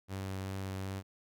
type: tone with vibrato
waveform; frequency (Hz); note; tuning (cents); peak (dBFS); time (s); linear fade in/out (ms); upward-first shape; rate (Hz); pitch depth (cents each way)
sawtooth; 96; G2; -36; -33; 0.08-1.03; 50; sine; 2.6; 10
effects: none